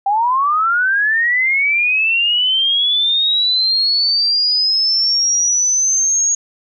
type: linear sweep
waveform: sine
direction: up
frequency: 776 to 6645 Hz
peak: -12 dBFS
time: 0.06-6.35 s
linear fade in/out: 5 ms
effects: none